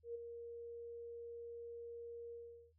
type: tone with ADSR envelope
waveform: sine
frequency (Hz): 469.3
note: A#4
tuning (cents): +12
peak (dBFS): -40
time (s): 0.03-2.73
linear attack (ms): 120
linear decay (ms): 11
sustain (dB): -7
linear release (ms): 410
effects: added 80 Hz sine -70 dBFS peak until 2.78 s